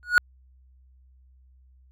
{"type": "tone with exponential growth", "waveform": "triangle", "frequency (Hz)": 1454, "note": "F#6", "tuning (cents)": -31, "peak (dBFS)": -8, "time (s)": [0.03, 0.18], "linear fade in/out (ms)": 0, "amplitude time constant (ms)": 31, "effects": ["added 64 Hz sine -53 dBFS peak until 1.91 s"]}